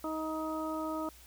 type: harmonic tone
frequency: 314.8 Hz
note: D#4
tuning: 20 cents sharp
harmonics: 1 / 2 / 3 / 4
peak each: -36 / -39 / -42 / -40 dBFS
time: 0.04-1.09 s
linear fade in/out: 2 ms
effects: added 60 Hz sine -57 dBFS peak until 1.26 s + white hiss -57 dBFS RMS until 1.26 s